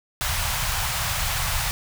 pink band-stop noise, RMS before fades -25 dBFS, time 0.21-1.71 s, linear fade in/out 0 ms, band 130 to 740 Hz, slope 24 dB/octave, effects none

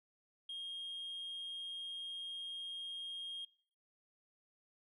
sine tone, 3238 Hz, G#7, 45 cents flat, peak -40 dBFS, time 0.49-3.45 s, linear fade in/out 5 ms, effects noise-tail reverb RT60 0.5 s tail -22 dB re dry + tanh soft clip ceiling -40 dBFS

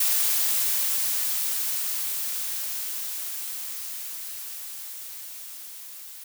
blue noise with level ramp, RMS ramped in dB -22 to -42 dBFS, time 0-6.24 s, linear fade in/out 5 ms, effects none

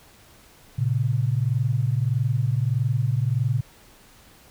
sine tone pair together, 114.2 / 135.81 Hz, A#2 / C#3, -35 / -35 cents, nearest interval minor third, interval 300 cents, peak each -22 / -23 dBFS, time 0.78-3.61 s, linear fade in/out 10 ms, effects pink hiss -52 dBFS RMS until 4.5 s

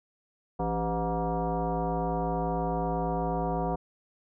sine tone with frequency modulation, 277.2 Hz, C#4, in tune, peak -26 dBFS, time 0.59-3.76 s, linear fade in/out 10 ms, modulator 223 Hz, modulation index 3, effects none

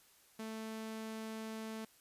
sawtooth tone, 220.7 Hz, A3, 5 cents sharp, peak -38 dBFS, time 0.39-1.85 s, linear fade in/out 5 ms, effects white hiss -66 dBFS RMS until 2 s + resampled to 32000 Hz

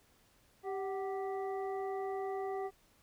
harmonic tone with a mistuned harmonic, 392 Hz, G4, in tune, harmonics 1 / 2 / 3 / 5, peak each -37 / -40 / -49 / -53 dBFS, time 0.63-2.71 s, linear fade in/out 50 ms, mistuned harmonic 2, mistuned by -65 cents, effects pink hiss -68 dBFS RMS until 3.02 s

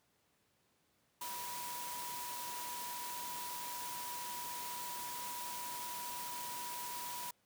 sine tone in noise, 972 Hz, B5, 28 cents flat, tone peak -44 dBFS, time 1.21-7.31 s, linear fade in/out 5 ms, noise white, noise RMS -45 dBFS, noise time 1.21-7.31 s, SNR -2 dB, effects pink hiss -75 dBFS RMS until 7.45 s + high-pass 100 Hz 12 dB/octave

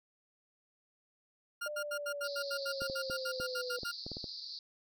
40% pulse tone bursts, 1408 Hz, F6, 14 cents sharp, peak -35 dBFS, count 16, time 1.61-3.917 s, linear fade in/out 10 ms, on 72 ms, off 77 ms
sine linear sweep, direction down, 600 to 493.9 Hz, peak -38 dBFS, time 1.66-3.79 s, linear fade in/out 2 ms
white band-pass noise, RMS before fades -45 dBFS, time 2.24-4.59 s, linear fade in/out 2 ms, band 4100 to 4900 Hz, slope 96 dB/octave
clicks, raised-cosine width 2 ms, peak -30 dBFS, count 9, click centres 2.819 / 2.899 / 3.099 / 3.4 / 3.833 / 4.065 / 4.117 / 4.169 / 4.242 s
effects none

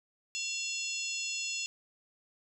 harmonic tone with a mistuned harmonic, 860 Hz, A5, 40 cents flat, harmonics 3 / 4 / 5 / 6 / 7 / 8 / 9, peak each -37 / -44 / -44 / -41 / -48 / -39 / -46 dBFS, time 0.35-1.66 s, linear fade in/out 0 ms, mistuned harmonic 3, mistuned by +100 cents, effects none

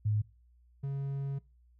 sine / triangle tone pair in turn, 106 / 138.33 Hz, G#2 / C#3, +36 / -3 cents, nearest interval perfect fourth, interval 461 cents, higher second, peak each -26 / -30 dBFS, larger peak first, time 0.05-0.22 / 0.83-1.39 s, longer second, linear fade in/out 10 ms, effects noise-tail reverb RT60 0.3 s tail -23 dB re dry + added 60 Hz sine -60 dBFS peak until 1.79 s

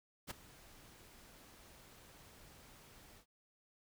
pink noise with ADSR envelope, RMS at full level -42 dBFS, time 0.27-3.26 s, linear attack 37 ms, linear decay 11 ms, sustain -18 dB, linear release 94 ms, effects none

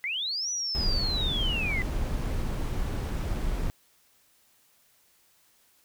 sine linear two-way sweep, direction up then down, 1975.5 to 5950 to 1975.5 Hz, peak -28 dBFS, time 0.04-1.82 s, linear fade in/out 0 ms, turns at 0.5 s
brown noise, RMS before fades -29 dBFS, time 0.75-3.7 s, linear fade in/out 0 ms
effects white hiss -64 dBFS RMS until 5.84 s

